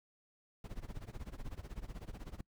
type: noise with tremolo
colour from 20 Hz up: brown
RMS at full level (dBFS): -42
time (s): 0.64-2.41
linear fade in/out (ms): 2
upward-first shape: sine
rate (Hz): 16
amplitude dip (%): 90
effects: noise-tail reverb RT60 0.1 s tail -26 dB re dry